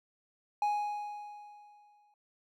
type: tone with exponential decay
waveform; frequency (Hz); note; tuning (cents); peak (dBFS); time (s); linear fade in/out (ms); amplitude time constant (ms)
triangle; 830.6; G#5; 0; -24; 0.62-2.14; 2; 330
effects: none